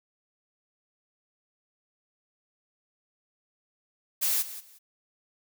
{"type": "noise with echo", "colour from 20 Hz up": "blue", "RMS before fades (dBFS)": -26, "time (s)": [4.21, 4.43], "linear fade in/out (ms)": 20, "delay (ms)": 180, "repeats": 2, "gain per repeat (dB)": -14, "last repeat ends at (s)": 4.79, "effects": []}